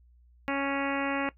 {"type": "harmonic tone", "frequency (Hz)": 277.2, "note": "C#4", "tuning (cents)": 0, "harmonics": [1, 2, 3, 4, 5, 6, 7, 8, 9, 10], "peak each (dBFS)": [-31, -34, -36, -37, -38, -39, -39, -40, -41, -41], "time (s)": [0.48, 1.29], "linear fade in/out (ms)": 0, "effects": ["noise-tail reverb RT60 0.1 s tail -18 dB re dry", "added 60 Hz sine -56 dBFS peak until 1.37 s"]}